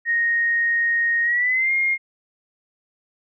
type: tone with pitch glide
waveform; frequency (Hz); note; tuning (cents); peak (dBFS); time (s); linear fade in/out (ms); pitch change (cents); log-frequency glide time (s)
sine; 1864.7 to 2130; A#6 to C7; 0 to +30; -17; 0.05-1.98; 50; +230; 1.23-1.72
effects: none